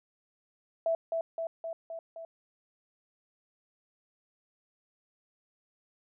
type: tone with echo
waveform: sine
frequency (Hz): 659.3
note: E5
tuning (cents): 0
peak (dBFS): -25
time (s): 0.86-0.95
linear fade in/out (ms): 2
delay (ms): 260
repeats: 5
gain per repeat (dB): -3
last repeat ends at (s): 2.25
effects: none